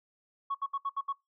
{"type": "tone bursts", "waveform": "sine", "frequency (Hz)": 1108.7, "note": "C#6", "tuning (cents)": 0, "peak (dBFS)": -28, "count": 6, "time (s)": [0.5, 1.128], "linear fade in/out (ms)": 10, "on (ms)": 48, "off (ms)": 68, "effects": ["noise-tail reverb RT60 0.2 s tail -23 dB re dry", "tanh soft clip ceiling -25 dBFS"]}